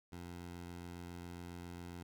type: tone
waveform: 15% pulse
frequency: 87.31 Hz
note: F2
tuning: in tune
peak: -40 dBFS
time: 0.12-2.03 s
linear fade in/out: 5 ms
effects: none